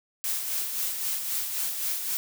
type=noise with tremolo; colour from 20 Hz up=blue; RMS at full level=-28 dBFS; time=0.24-2.17 s; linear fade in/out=0 ms; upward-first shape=sine; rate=3.8 Hz; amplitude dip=45%; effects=none